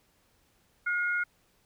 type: tone pair together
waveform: sine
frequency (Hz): 1431.6 / 2145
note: F6 / C7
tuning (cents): +42 / +42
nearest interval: perfect fifth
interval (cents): 700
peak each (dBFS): -27 / -33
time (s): 0.86-1.24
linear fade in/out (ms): 10
effects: pink hiss -68 dBFS RMS until 1.65 s